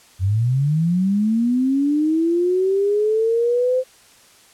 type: linear sweep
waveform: sine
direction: up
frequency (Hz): 89 to 519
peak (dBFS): -15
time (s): 0.19-3.84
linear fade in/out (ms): 50
effects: white hiss -50 dBFS RMS until 4.53 s + low-pass 10000 Hz 12 dB/octave